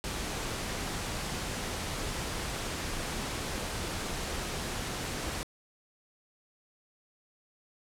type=noise; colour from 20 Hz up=pink; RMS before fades=-35 dBFS; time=0.04-5.43 s; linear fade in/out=0 ms; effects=low-pass 10000 Hz 12 dB/octave